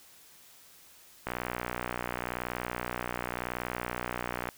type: click train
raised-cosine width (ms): 0.5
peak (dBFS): -17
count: 197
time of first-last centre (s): 1.27-4.488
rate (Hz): 60.9
effects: white hiss -56 dBFS RMS until 4.57 s